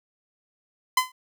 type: tone with exponential decay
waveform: sawtooth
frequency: 1021 Hz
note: C6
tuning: 43 cents flat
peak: -11 dBFS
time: 0.97-1.12 s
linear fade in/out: 5 ms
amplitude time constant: 32 ms
effects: none